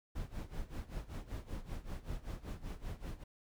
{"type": "noise with tremolo", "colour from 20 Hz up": "brown", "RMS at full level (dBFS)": -40, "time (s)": [0.15, 3.24], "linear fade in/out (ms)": 10, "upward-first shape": "sine", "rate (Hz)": 5.2, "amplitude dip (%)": 85, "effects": []}